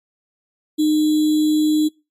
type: tone with sample-and-hold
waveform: sine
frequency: 306 Hz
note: D#4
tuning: 29 cents flat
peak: -13 dBFS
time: 0.78-1.89 s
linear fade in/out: 20 ms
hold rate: 3675 Hz
effects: noise-tail reverb RT60 0.3 s tail -26 dB re dry + MP3 64 kbps